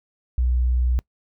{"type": "tone", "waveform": "sine", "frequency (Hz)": 61.74, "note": "B1", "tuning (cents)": 0, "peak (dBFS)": -17, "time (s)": [0.38, 0.99], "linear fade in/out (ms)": 0, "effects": ["noise-tail reverb RT60 0.1 s tail -24 dB re dry"]}